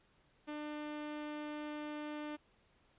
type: tone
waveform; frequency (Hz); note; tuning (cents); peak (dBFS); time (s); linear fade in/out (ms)
sawtooth; 299.3; D4; +33; -37; 0.47-2.37; 20
effects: pink hiss -71 dBFS RMS until 2.98 s + resampled to 8000 Hz